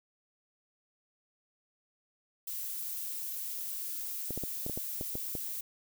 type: noise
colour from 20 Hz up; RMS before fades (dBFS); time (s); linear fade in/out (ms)
violet; -38; 2.47-5.61; 5
type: clicks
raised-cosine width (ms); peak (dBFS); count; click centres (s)
2; -24; 9; 4.307 / 4.376 / 4.437 / 4.664 / 4.697 / 4.775 / 5.011 / 5.154 / 5.352
effects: none